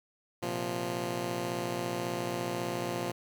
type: chord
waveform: 10% pulse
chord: Bb suspended second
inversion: none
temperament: just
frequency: 116.54 / 131.11 / 174.81 Hz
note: Bb2 / C3 / F3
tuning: 0 / +4 / +2 cents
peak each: -29 / -32 / -28 dBFS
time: 0.42-3.12 s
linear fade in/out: 10 ms
effects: 10-bit